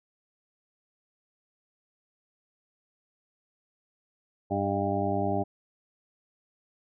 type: harmonic tone with a mistuned harmonic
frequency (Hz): 99.5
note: G2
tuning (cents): +26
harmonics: 1 / 2 / 3 / 4 / 6 / 7 / 8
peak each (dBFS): -33 / -33 / -33 / -33 / -33 / -33 / -33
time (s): 4.5-5.44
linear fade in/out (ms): 20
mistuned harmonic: 6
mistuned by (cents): +27
effects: none